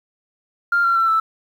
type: tone with pitch steps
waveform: sine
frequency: 1396.9 / 1370.5 / 1344.6 / 1319.3 Hz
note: F6 / F6 / E6 / E6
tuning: 0 / -33 / +34 / +1 cents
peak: -13 dBFS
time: 0.72-1.2 s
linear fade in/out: 5 ms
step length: 120 ms
effects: tanh soft clip ceiling -9 dBFS + 8-bit